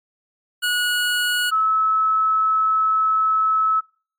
25% pulse / sine tone pair in turn, 1457 / 1298 Hz, F#6 / E6, -27 / -27 cents, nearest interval major second, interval 200 cents, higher first, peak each -15 dBFS, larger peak neither, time 0.62-1.51 / 1.51-3.81 s, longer second, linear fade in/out 20 ms, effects noise-tail reverb RT60 0.5 s tail -26 dB re dry + MP3 96 kbps

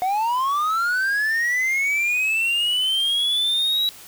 triangle linear sweep, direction up, 721 to 3900 Hz, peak -17 dBFS, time 0.02-3.89 s, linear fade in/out 0 ms, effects white hiss -43 dBFS RMS until 4.07 s

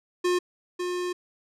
square tone pair in turn, 357.8 / 357.8 Hz, F4 / F4, +42 / +42 cents, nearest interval unison, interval 0 cents, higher neither, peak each -22 / -28 dBFS, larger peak first, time 0.24-0.39 / 0.79-1.13 s, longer second, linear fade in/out 10 ms, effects low-pass 9000 Hz 12 dB/octave

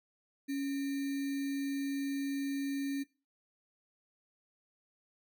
sine tone with sample-and-hold, 277.2 Hz, C#4, in tune, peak -32 dBFS, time 0.48-3.04 s, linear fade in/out 20 ms, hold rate 2100 Hz, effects noise-tail reverb RT60 0.3 s tail -19 dB re dry

